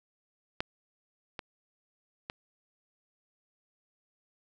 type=clicks; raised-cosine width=0.3 ms; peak=-14 / -21 / -20 dBFS; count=3; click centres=0.605 / 1.392 / 2.299 s; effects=none